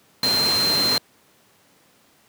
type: tone in noise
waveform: sine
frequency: 4145 Hz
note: C8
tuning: 17 cents flat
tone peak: -18 dBFS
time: 0.23-0.98 s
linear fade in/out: 2 ms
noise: pink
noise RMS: -25 dBFS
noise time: 0.23-0.98 s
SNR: +4 dB
effects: pink hiss -57 dBFS RMS until 2.28 s + high-pass 150 Hz 12 dB/octave